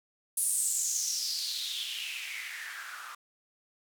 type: noise with band-pass filter sweep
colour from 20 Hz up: blue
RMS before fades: -34 dBFS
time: 0.37-3.15 s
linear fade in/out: 5 ms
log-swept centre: 10000 to 1200 Hz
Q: 5.5
effects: none